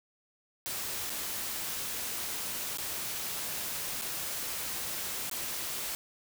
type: noise with dropouts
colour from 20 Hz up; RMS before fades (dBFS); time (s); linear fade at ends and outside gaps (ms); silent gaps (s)
white; -36; 0.66-5.95; 0; 1.096-1.102 / 2.773-2.784 / 4.014-4.02 / 5.297-5.313
effects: none